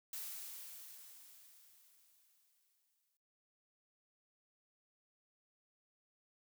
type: noise with exponential decay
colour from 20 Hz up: blue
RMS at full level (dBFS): -44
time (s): 0.13-3.17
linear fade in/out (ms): 2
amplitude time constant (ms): 660
effects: noise-tail reverb RT60 1.0 s tail -21 dB re dry